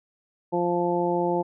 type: harmonic tone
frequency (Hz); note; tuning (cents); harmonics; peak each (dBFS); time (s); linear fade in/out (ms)
174.61; F3; 0; 1 / 2 / 3 / 4 / 5; -30 / -25 / -28 / -31 / -28; 0.52-1.43; 20
effects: none